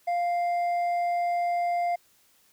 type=tone with hard clipping; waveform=sine; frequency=698.5 Hz; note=F5; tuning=in tune; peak=-25 dBFS; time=0.07-1.96 s; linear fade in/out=10 ms; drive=4 dB; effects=white hiss -63 dBFS RMS until 2.52 s